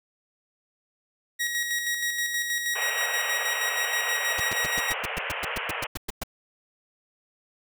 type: tone with tremolo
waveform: sawtooth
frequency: 1900 Hz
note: A#6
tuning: 33 cents sharp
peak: -21 dBFS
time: 1.39-4.94 s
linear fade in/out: 20 ms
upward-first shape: square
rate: 6.3 Hz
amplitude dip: 40%
type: band-pass noise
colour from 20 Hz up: white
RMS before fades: -32 dBFS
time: 2.75-5.87 s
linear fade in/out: 10 ms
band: 430 to 3000 Hz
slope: 96 dB/octave
type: noise bursts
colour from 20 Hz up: pink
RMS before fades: -30 dBFS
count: 15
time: 4.38-6.235 s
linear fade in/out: 5 ms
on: 21 ms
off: 110 ms
effects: none